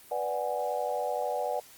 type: chord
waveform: sine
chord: G# half-diminished seventh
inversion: first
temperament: equal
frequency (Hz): 493.9 / 587.3 / 740 / 830.6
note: B4 / D5 / F#5 / G#5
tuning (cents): 0 / 0 / 0 / 0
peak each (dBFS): -34 / -33 / -33 / -36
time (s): 0.11-1.6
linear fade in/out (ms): 5
effects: white hiss -53 dBFS RMS until 1.77 s + Opus 32 kbps